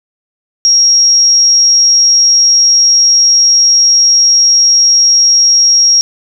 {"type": "tone", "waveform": "sine", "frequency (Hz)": 5600, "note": "F8", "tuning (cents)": 4, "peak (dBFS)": -4, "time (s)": [0.65, 6.01], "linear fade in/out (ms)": 0, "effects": ["7-bit"]}